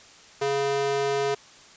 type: tone with high-pass filter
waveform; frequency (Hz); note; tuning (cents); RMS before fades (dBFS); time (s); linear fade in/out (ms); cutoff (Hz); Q
square; 139.4; C#3; +10; -25; 0.41-1.35; 10; 440; 1.9
effects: white hiss -50 dBFS RMS until 1.76 s + resampled to 16000 Hz